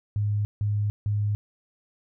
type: tone bursts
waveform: sine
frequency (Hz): 103.83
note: G#2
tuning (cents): 0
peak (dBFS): -22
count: 3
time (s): 0.16-1.35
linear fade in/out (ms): 0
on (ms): 290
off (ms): 160
effects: none